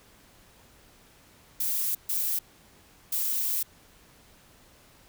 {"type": "noise bursts at uneven times", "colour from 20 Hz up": "violet", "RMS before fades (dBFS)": -28, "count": 3, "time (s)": [[1.6, 1.95], [2.09, 2.39], [3.12, 3.63]], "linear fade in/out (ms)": 5, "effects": ["pink hiss -57 dBFS RMS until 5.08 s"]}